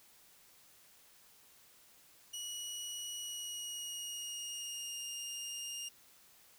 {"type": "tone with pitch glide", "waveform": "20% pulse", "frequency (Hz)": [2917, 2827], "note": ["F#7", "F7"], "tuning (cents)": [-25, 20], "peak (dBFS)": -35, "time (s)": [2.33, 5.89], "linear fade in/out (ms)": 10, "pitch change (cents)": -55, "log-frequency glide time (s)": [3.18, 5.05], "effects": ["white hiss -63 dBFS RMS until 6.58 s"]}